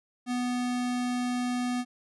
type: tone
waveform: square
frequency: 246.9 Hz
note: B3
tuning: in tune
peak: -28 dBFS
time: 0.26-1.85 s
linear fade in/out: 50 ms
effects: resampled to 24000 Hz